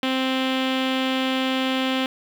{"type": "tone with low-pass filter", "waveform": "sawtooth", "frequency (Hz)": 261.6, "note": "C4", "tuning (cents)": 0, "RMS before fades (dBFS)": -23, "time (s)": [0.03, 2.06], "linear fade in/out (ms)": 2, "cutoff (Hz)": 3200, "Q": 3.6, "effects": ["7-bit"]}